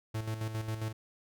45% pulse tone with tremolo, 110 Hz, A2, in tune, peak -32 dBFS, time 0.14-0.93 s, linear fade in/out 10 ms, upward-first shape square, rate 7.4 Hz, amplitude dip 55%, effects none

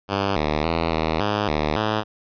5% pulse tone with pitch steps, 98.7 / 75.8 / 82.6 / 79.7 / 103.9 / 75.8 / 107.9 Hz, G2 / D#2 / E2 / D#2 / G#2 / D#2 / A2, +12 / -45 / +4 / +42 / +1 / -45 / -33 cents, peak -9 dBFS, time 0.08-2.04 s, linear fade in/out 50 ms, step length 280 ms, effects resampled to 11025 Hz

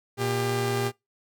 sawtooth tone pair together, 118.5 / 398.6 Hz, A#2 / G4, +29 / +29 cents, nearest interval octave + major sixth, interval 2100 cents, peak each -24 / -23 dBFS, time 0.17-0.92 s, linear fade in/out 50 ms, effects noise-tail reverb RT60 0.2 s tail -24 dB re dry

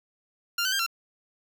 15% pulse tone with pitch steps, 1395 / 1521 / 1594 / 1362 Hz, F6 / F#6 / G6 / F6, -2 / +47 / +28 / -44 cents, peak -18 dBFS, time 0.58-0.864 s, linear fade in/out 5 ms, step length 71 ms, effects none

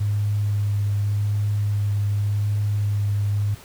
sine tone with vibrato, 102.8 Hz, G#2, 17 cents flat, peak -19 dBFS, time 0-3.55 s, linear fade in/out 10 ms, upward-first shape sine, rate 0.87 Hz, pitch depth 12 cents each way, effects pink hiss -45 dBFS RMS until 3.64 s

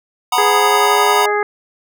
square chord, B major seventh, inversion second, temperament just, 740.8 / 926 / 987.8 / 1234.7 Hz, F#5 / A#5 / B5 / D#6, +2 / -12 / 0 / -14 cents, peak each -20 / -20 / -18 / -21 dBFS, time 0.32-1.26 s, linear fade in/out 5 ms
sine linear sweep, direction up, 479 to 629 Hz, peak -26 dBFS, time 0.35-1.34 s, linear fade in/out 50 ms
harmonic tone, 415.3 Hz, G#4, in tune, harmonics 1 / 2 / 3 / 4 / 5, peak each -17 / -20 / -22 / -23 / -24 dBFS, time 0.38-1.43 s, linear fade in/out 2 ms
effects none

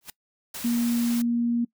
white noise with exponential growth, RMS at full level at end -34 dBFS, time 0.01-0.1 s, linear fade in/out 2 ms, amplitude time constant 18 ms
white noise, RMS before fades -36 dBFS, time 0.54-1.22 s, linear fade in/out 5 ms
sine tone, 236.5 Hz, A#3, 25 cents sharp, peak -21 dBFS, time 0.64-1.65 s, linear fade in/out 10 ms
effects noise-tail reverb RT60 0.1 s tail -22 dB re dry

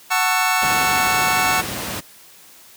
25% pulse chord, F# minor seventh, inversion none, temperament just, 740 / 888 / 1110 / 1332 Hz, F#5 / A5 / C#6 / E6, 0 / +16 / +2 / +18 cents, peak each -17 / -20 / -19 / -20 dBFS, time 0.1-1.62 s, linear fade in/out 20 ms
pink noise, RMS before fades -26 dBFS, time 0.61-2.01 s, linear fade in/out 20 ms
effects white hiss -46 dBFS RMS until 2.76 s + high-pass 100 Hz 12 dB/octave

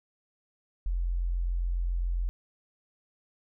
sine tone, 43.65 Hz, F1, in tune, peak -26 dBFS, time 0.86-2.29 s, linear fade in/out 0 ms, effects none

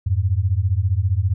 sine beating tone pair, 87.31 / 102.31 Hz, F2 / G#2, 0 / -25 cents, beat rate 15 Hz, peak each -19 dBFS, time 0.06-1.34 s, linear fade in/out 10 ms, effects none

